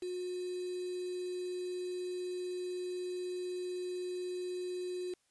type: tone with quantisation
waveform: sine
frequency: 361.6 Hz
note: F#4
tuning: 40 cents flat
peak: -36 dBFS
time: 0.02-5.14 s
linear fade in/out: 5 ms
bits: 8
effects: white hiss -75 dBFS RMS until 5.3 s + resampled to 24000 Hz